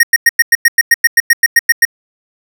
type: tone bursts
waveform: square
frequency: 1864.7 Hz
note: A#6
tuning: in tune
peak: -4 dBFS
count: 15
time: 0-1.852 s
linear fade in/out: 5 ms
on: 32 ms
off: 98 ms
effects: none